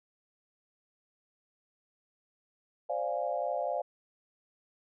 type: chord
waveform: sine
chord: D half-diminished seventh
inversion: third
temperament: equal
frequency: 523.3 / 587.3 / 698.5 / 830.6 Hz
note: C5 / D5 / F5 / Ab5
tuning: 0 / 0 / 0 / 0 cents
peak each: -36 / -34 / -34 / -39 dBFS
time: 2.89-3.82 s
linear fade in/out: 10 ms
effects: none